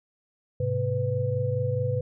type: tone cluster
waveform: sine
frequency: 105.5 / 130.2 / 500 Hz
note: G#2 / C3 / B4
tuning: +28 / -8 / +21 cents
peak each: -28 dBFS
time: 0.6-2.01 s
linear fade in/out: 5 ms
effects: none